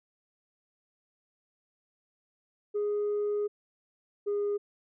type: tone pair in turn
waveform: sine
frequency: 414.4 / 409.4 Hz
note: G#4 / G#4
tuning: -4 / -25 cents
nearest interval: unison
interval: 21 cents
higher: first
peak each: -25 dBFS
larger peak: neither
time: 2.74-3.48 / 4.26-4.58 s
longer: first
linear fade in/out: 20 ms
effects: tanh soft clip ceiling -25 dBFS